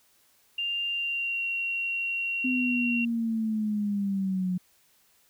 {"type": "tone with pitch glide", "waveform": "sine", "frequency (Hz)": [2794, 2746], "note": ["F7", "F7"], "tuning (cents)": [0, -30], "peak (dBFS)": -27, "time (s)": [0.58, 3.05], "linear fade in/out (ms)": 5, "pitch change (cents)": -30, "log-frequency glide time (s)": [0.87, 1.45]}
{"type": "linear sweep", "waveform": "sine", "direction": "down", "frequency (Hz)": [256.7, 180], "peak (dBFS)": -25, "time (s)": [2.44, 4.58], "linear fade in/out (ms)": 10}
{"effects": ["white hiss -64 dBFS RMS until 5.29 s"]}